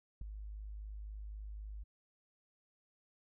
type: tone with ADSR envelope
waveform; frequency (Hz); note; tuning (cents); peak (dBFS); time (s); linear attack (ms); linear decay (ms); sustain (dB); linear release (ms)
sine; 51.91; G#1; 0; -35; 0.21-1.84; 5; 3; -8; 15
effects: none